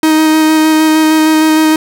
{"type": "tone with vibrato", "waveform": "45% pulse", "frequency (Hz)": 313.4, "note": "D#4", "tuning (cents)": 13, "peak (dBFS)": -6, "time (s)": [0.03, 1.76], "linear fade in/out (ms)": 2, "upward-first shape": "square", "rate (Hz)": 6.5, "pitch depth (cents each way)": 9, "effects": []}